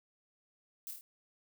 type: noise with echo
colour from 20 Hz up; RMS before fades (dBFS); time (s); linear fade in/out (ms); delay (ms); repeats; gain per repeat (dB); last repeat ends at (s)
violet; -43; 0.87-0.91; 0; 25; 4; -3; 1.01
effects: none